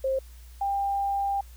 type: tone pair in turn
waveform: sine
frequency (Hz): 531 / 795.6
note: C5 / G5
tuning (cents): +25 / +25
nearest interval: perfect fifth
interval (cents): 700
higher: second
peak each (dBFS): -23 / -24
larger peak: first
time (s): 0.04-0.19 / 0.61-1.41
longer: second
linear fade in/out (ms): 5
effects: added 60 Hz sine -44 dBFS peak until 1.56 s + white hiss -57 dBFS RMS until 1.56 s